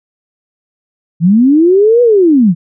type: linear two-way sweep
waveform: sine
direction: up then down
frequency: 154.8 to 493.9 to 154.8 Hz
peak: -4 dBFS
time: 1.2-2.55 s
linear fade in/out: 50 ms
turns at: 2.02 s
effects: none